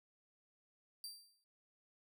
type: tone with exponential decay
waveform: sawtooth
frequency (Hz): 4699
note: D8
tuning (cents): 0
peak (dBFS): -40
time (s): 1.04-1.44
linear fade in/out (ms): 1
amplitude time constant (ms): 86
effects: none